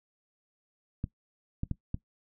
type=clicks; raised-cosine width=5 ms; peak=-19 dBFS; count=4; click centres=1.041 / 1.634 / 1.713 / 1.944 s; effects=noise-tail reverb RT60 0.1 s tail -18 dB re dry